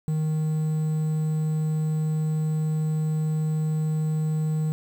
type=tone with quantisation; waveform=triangle; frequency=155.56 Hz; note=D#3; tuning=in tune; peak=-20 dBFS; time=0.08-4.72 s; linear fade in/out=0 ms; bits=8; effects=none